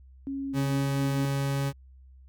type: tone with vibrato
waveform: sine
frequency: 272.6 Hz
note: C#4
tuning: 29 cents flat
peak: -30 dBFS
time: 0.27-1.25 s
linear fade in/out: 0 ms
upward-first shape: square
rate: 2 Hz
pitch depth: 9 cents each way
type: tone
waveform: 40% pulse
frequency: 138.59 Hz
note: C#3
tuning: in tune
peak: -25 dBFS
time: 0.53-1.73 s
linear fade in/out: 50 ms
effects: added 65 Hz sine -49 dBFS peak until 2.28 s